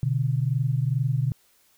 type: tone pair together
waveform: sine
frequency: 124.47 / 146.83 Hz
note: B2 / D3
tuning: +14 / 0 cents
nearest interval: minor third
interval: 286 cents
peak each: -23 / -25 dBFS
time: 0.03-1.32 s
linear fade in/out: 0 ms
effects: white hiss -62 dBFS RMS until 1.77 s